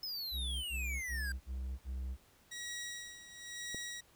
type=exponential sweep; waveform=square; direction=down; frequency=5230 to 1568 Hz; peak=-39 dBFS; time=0.03-1.32 s; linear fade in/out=2 ms
type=tone bursts; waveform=triangle; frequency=64.5 Hz; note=C2; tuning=24 cents flat; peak=-35 dBFS; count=5; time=0.31-2.172 s; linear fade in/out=50 ms; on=330 ms; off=53 ms
type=tone with tremolo; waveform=15% pulse; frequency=1911 Hz; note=A#6; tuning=43 cents sharp; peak=-34 dBFS; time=2.51-4.01 s; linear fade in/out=10 ms; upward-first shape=sine; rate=1 Hz; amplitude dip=75%
type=click; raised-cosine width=2 ms; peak=-31 dBFS; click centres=3.746 s
effects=pink hiss -66 dBFS RMS until 4.15 s